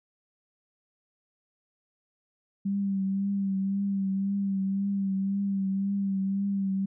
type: tone with vibrato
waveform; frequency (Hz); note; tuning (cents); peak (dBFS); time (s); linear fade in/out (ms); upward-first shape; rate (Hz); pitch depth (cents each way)
sine; 196; G3; 0; -25; 2.65-6.86; 10; triangle; 1.9; 38
effects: none